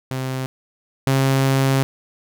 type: tone pair in turn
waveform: sawtooth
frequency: 130.81 / 134.64 Hz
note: C3 / C3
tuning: 0 / +50 cents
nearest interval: unison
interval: 50 cents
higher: second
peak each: -19 / -11 dBFS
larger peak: second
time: 0.11-0.46 / 1.07-1.83 s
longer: second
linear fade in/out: 0 ms
effects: none